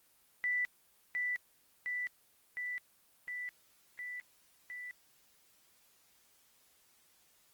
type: tone with echo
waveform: sine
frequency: 1978 Hz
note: B6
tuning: 2 cents sharp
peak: -30 dBFS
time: 0.44-0.65 s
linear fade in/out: 0 ms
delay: 710 ms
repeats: 6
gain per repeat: -2 dB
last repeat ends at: 4.91 s
effects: white hiss -68 dBFS RMS until 7.53 s + Opus 24 kbps